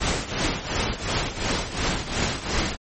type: noise with tremolo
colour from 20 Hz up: pink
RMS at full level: -22 dBFS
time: 0-2.77 s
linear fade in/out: 20 ms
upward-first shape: triangle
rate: 2.8 Hz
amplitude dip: 80%
effects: MP3 32 kbps